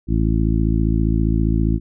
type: harmonic tone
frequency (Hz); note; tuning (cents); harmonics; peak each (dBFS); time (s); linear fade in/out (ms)
55; A1; 0; 1 / 2 / 3 / 4 / 5 / 6; -18 / -21 / -23 / -24 / -25 / -26; 0.07-1.8; 50
effects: none